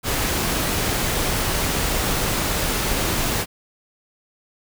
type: noise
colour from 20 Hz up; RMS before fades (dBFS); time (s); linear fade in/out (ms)
pink; -22; 0.03-3.46; 50
effects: none